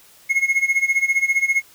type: tone with tremolo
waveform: triangle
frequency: 2166 Hz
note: C#7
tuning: 41 cents flat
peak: -11 dBFS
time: 0.29-1.62 s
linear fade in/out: 20 ms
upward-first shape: sine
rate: 15 Hz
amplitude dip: 85%
effects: white hiss -50 dBFS RMS until 1.74 s